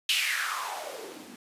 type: noise with band-pass filter sweep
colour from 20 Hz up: blue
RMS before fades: -32 dBFS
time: 0.09-1.36 s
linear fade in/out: 2 ms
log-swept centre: 3100 to 210 Hz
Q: 5.1
effects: resampled to 32000 Hz